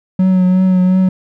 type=tone with vibrato; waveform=triangle; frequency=185 Hz; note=F#3; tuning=in tune; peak=-6 dBFS; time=0.19-1.09 s; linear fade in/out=5 ms; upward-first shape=triangle; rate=2.8 Hz; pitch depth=29 cents each way; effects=none